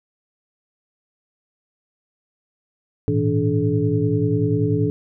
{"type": "tone cluster", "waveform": "sine", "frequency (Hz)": [106.9, 117.2, 162.8, 290, 429], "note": ["A2", "A#2", "E3", "D4", "A4"], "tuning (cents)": [-49, 10, -21, -22, -44], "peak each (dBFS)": -23, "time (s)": [3.08, 4.9], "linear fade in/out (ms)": 0, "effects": []}